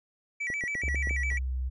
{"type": "tone with vibrato", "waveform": "triangle", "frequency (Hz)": 2114, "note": "C7", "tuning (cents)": 17, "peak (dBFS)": -28, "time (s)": [0.4, 1.39], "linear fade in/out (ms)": 10, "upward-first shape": "square", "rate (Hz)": 7.2, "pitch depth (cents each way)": 150}
{"type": "clicks", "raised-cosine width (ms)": 2, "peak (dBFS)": -26, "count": 8, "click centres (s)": [0.502, 0.638, 0.753, 0.836, 0.881, 0.946, 1.072, 1.109]}
{"type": "tone with pitch glide", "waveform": "sine", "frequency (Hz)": [69.3, 63.92], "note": ["C#2", "C2"], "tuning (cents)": [0, -40], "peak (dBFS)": -28, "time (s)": [0.83, 1.7], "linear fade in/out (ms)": 20, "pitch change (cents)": -140, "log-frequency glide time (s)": [0.95, 1.51]}
{"type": "noise with exponential decay", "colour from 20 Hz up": "brown", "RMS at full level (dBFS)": -33, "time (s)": [1.31, 1.39], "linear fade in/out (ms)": 2, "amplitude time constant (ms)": 17}
{"effects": ["resampled to 22050 Hz"]}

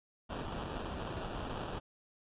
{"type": "noise with sample-and-hold", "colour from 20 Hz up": "pink", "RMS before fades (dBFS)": -40, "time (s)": [0.29, 1.8], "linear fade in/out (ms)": 20, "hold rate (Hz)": 2100, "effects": ["resampled to 8000 Hz"]}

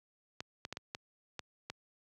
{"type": "clicks", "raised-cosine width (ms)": 0.2, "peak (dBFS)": -22, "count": 7, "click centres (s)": [0.405, 0.651, 0.726, 0.771, 0.949, 1.393, 1.7], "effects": ["high-pass 80 Hz 12 dB/octave"]}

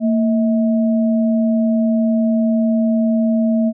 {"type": "tone pair together", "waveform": "sine", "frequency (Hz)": [227.7, 641], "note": ["A#3", "E5"], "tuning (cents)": [-40, -49], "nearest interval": "octave + tritone", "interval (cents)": 1791, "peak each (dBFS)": [-13, -22], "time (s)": [0, 3.73], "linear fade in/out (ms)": 50, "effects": []}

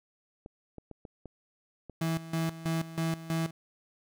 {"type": "clicks", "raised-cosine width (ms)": 2, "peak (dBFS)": -30, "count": 6, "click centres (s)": [0.461, 0.783, 0.913, 1.052, 1.257, 1.897]}
{"type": "tone with tremolo", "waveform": "35% pulse", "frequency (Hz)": 163.4, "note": "E3", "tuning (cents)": -15, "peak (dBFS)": -26, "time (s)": [2.01, 3.51], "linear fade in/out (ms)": 5, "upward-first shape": "square", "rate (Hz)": 3.1, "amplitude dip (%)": 80}
{"effects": []}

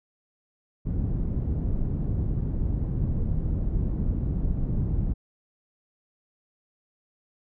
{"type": "low-pass noise", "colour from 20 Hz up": "pink", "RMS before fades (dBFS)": -26, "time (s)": [0.85, 5.14], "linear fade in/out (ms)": 20, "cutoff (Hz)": 180, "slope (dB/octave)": 12, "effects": []}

